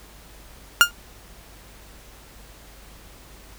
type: tone with exponential decay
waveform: 30% pulse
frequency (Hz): 1412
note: F6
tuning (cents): +19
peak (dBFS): -3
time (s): 0.81-0.91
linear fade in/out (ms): 0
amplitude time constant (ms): 21
effects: added 50 Hz sine -48 dBFS peak until 3.58 s + pink hiss -48 dBFS RMS until 3.58 s

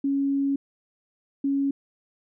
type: tone pair in turn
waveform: sine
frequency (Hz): 277.2 / 277.2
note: C#4 / C#4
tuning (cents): 0 / 0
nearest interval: unison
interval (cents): 0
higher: neither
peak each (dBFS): -21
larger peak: neither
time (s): 0.04-0.56 / 1.44-1.71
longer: first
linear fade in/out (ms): 5
effects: none

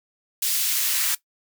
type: noise with high-pass filter sweep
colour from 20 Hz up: white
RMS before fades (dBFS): -23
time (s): 0.42-1.15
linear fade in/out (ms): 5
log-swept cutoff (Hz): 3200 to 1400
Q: 0.73
effects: noise-tail reverb RT60 0.1 s tail -17 dB re dry

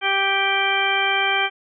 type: harmonic tone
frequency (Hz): 392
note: G4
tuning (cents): 0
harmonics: 1 / 2 / 3 / 4 / 5 / 6 / 8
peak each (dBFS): -29 / -24 / -28 / -24 / -30 / -22 / -25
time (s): 0.01-1.5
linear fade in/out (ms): 50
effects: none

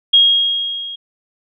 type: tone with level ramp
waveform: sine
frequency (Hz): 3269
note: G#7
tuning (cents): -28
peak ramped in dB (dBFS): -5 to -26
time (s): 0.13-0.96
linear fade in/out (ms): 10
effects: none

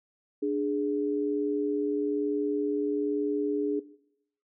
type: tone pair together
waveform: sine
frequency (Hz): 294.2 / 415.3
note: D4 / G#4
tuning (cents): +3 / 0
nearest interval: tritone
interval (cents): 597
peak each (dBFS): -28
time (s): 0.42-3.8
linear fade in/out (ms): 10
effects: noise-tail reverb RT60 0.7 s tail -17 dB re dry

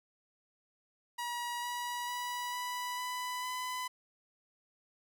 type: tone with pitch steps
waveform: sawtooth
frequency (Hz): 960 / 968.9 / 977.9 / 987 / 996.2 / 1005.4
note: B5 / B5 / B5 / B5 / B5 / B5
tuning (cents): -49 / -33 / -17 / -1 / +15 / +31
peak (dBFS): -32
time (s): 1.18-3.88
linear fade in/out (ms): 10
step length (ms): 450
effects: none

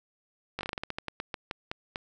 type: slowing click train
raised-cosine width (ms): 0.3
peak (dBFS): -17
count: 16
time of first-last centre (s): 0.59-1.959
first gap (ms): 19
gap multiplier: 1.2
effects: none

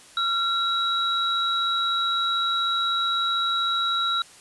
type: tone pair together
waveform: sine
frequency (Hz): 1368 / 3869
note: F6 / B7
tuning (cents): -36 / -36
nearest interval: octave + tritone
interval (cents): 1800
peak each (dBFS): -24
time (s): 0.17-4.22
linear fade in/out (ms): 2
effects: white hiss -49 dBFS RMS until 4.4 s + resampled to 24000 Hz

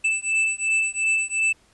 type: beating tone pair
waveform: square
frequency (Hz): 2638 / 2640.8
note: E7 / E7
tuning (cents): +1 / +2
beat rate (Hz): 2.8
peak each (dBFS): -24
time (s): 0.04-1.53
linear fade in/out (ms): 10
effects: pink hiss -59 dBFS RMS until 1.73 s + resampled to 24000 Hz

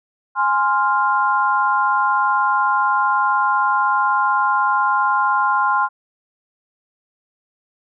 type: chord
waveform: sine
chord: F minor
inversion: first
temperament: equal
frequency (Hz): 830.6 / 1046.5 / 1396.9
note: Ab5 / C6 / F6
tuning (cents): 0 / 0 / 0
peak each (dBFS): -20 / -17 / -20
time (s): 0.35-5.89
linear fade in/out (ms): 50
effects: none

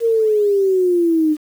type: linear sweep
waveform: sine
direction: down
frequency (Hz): 466.2 to 300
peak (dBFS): -12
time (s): 0-1.37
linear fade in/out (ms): 50
effects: 7-bit

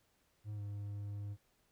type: tone with pitch glide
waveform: triangle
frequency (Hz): 105.2 to 101.97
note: G#2 to G#2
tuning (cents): +23 to -31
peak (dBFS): -38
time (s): 0.44-1.37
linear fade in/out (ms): 50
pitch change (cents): -54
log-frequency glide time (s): 0.54-0.61
effects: pink hiss -75 dBFS RMS until 1.71 s

